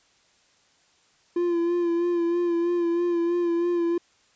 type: tone with vibrato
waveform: triangle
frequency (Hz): 344.1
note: F4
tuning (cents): -26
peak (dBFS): -19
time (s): 1.36-3.98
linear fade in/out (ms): 5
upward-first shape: sine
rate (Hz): 3.1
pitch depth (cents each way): 32
effects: white hiss -62 dBFS RMS until 4.35 s + resampled to 16000 Hz